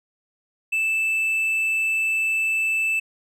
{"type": "tone", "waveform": "triangle", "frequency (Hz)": 2638, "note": "E7", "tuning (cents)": 1, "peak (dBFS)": -18, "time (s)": [0.72, 3], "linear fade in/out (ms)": 10, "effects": []}